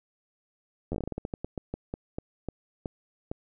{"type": "slowing click train", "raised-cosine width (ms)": 2, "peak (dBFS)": -19, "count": 20, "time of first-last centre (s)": [0.92, 3.315], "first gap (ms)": 11, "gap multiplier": 1.23, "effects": []}